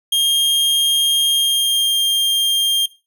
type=tone with pitch glide; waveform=45% pulse; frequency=3224 to 3202 Hz; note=G7 to G7; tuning=+48 to +36 cents; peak=-13 dBFS; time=0.12-2.86 s; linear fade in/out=5 ms; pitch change=-12 cents; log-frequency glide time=1.31-1.95 s; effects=noise-tail reverb RT60 0.3 s tail -18 dB re dry